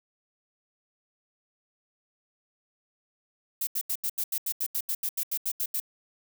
violet noise bursts, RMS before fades -29 dBFS, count 16, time 3.61-5.801 s, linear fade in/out 5 ms, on 61 ms, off 81 ms, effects none

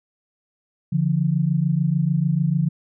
sine tone pair together, 144.4 / 171.19 Hz, D3 / F3, -29 / -34 cents, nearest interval minor third, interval 295 cents, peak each -20 dBFS, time 0.92-2.69 s, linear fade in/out 10 ms, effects none

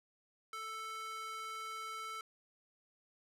square tone with high-pass filter, 440.8 Hz, A4, 3 cents sharp, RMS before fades -44 dBFS, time 0.53-2.21 s, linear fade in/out 2 ms, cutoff 1300 Hz, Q 2.1, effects low-pass 12000 Hz 12 dB/octave

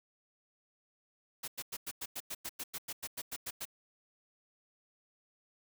white noise bursts, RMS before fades -40 dBFS, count 16, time 1.43-3.654 s, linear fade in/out 10 ms, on 49 ms, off 96 ms, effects none

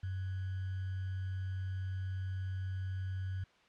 sine tone with sample-and-hold, 94.3 Hz, F#2, 33 cents sharp, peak -35 dBFS, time 0.03-3.44 s, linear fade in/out 5 ms, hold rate 1575 Hz, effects white hiss -65 dBFS RMS until 3.68 s + low-pass 3000 Hz 12 dB/octave

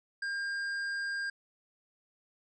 sine tone with hard clipping, 1605 Hz, G6, 40 cents sharp, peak -34 dBFS, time 0.22-1.3 s, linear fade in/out 5 ms, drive 7 dB, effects resampled to 22050 Hz

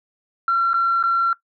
sine tone with dropouts, 1363 Hz, F6, 43 cents flat, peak -14 dBFS, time 0.48-1.33 s, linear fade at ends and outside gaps 2 ms, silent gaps 0.733-0.741 / 1.028-1.037 s, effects noise-tail reverb RT60 0.1 s tail -18 dB re dry + tanh soft clip ceiling -11 dBFS

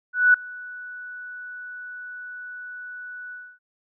sine tone with ADSR envelope, 1480 Hz, F#6, in tune, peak -10 dBFS, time 0.13-3.59 s, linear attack 210 ms, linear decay 4 ms, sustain -24 dB, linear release 270 ms, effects none

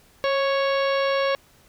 harmonic tone with a mistuned harmonic, 554.4 Hz, C#5, in tune, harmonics 1 / 2 / 3 / 4 / 5 / 6 / 7 / 8 / 10, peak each -21 / -27 / -31 / -33 / -35 / -37 / -38 / -39 / -41 dBFS, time 0.24-1.35 s, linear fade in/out 0 ms, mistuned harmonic 1, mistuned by -26 cents, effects pink hiss -56 dBFS RMS until 1.68 s

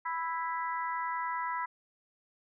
harmonic tone, 329.6 Hz, E4, in tune, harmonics 3 / 4 / 5 / 6, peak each -33 / -39 / -43 / -41 dBFS, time 0.05-1.66 s, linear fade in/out 10 ms, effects none

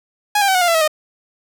sawtooth tone with pitch steps, 830.6 / 795.8 / 762.5 / 730.6 / 700.1 / 670.8 / 642.7 / 615.8 Hz, G#5 / G5 / G5 / F#5 / F5 / E5 / E5 / D#5, 0 / +26 / -48 / -22 / +4 / +30 / -44 / -18 cents, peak -9 dBFS, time 0.35-0.878 s, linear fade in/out 5 ms, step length 66 ms, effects none

